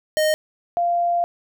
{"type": "tone pair in turn", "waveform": ["square", "sine"], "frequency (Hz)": [618, 693.7], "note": ["D#5", "F5"], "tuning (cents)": [-12, -12], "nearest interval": "major second", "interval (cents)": 200, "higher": "second", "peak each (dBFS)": -17, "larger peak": "neither", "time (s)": [[0.17, 0.34], [0.77, 1.24]], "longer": "second", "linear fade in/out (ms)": 0, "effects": []}